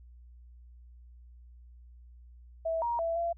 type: tone with pitch steps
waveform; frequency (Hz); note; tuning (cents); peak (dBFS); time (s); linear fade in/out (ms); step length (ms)
sine; 654 / 944 / 665 / 680; E5 / A#5 / E5 / F5; -14 / +22 / +15 / -46; -28; 2.65-3.33; 10; 170
effects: added 60 Hz sine -50 dBFS peak until 3.37 s